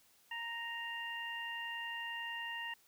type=harmonic tone; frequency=931 Hz; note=A#5; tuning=2 cents flat; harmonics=1 / 2 / 3; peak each=-46 / -42 / -44 dBFS; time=0.31-2.74 s; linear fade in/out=5 ms; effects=white hiss -68 dBFS RMS until 2.87 s

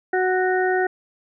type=harmonic tone; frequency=370 Hz; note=F#4; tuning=in tune; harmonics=1 / 2 / 4 / 5; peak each=-20 / -23 / -26 / -27 dBFS; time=0.13-0.87 s; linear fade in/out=5 ms; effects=none

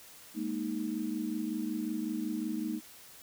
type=chord; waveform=sine; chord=Ab suspended second; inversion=none; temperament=equal; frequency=207.7 / 233.1 / 311.1 Hz; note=Ab3 / Bb3 / Eb4; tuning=0 / 0 / 0 cents; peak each=-38 / -36 / -35 dBFS; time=0.34-2.81 s; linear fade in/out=50 ms; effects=white hiss -53 dBFS RMS until 3.22 s

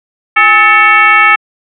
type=tone with frequency modulation; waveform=sine; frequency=1760 Hz; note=A6; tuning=in tune; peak=-3 dBFS; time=0.36-1.36 s; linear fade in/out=10 ms; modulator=468 Hz; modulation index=1.6; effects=high-pass 400 Hz 12 dB/octave

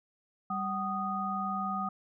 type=tone cluster; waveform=sine; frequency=196 / 754 / 1239 Hz; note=G3 / F#5 / D#6; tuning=0 / +32 / -8 cents; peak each=-36 / -36 / -33 dBFS; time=0.5-1.89 s; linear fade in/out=5 ms; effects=none

